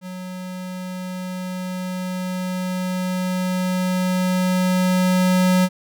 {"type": "tone with level ramp", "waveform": "square", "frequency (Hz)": 183.6, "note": "F#3", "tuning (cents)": -13, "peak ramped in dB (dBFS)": [-31, -14], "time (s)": [0.01, 5.69], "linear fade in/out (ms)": 50, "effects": []}